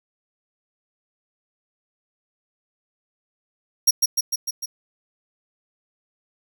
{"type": "tone with echo", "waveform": "sawtooth", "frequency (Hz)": 5620, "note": "F8", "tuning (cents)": 10, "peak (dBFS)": -9, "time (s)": [3.87, 3.91], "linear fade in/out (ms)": 10, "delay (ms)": 150, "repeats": 5, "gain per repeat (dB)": -3, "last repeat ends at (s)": 4.66, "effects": []}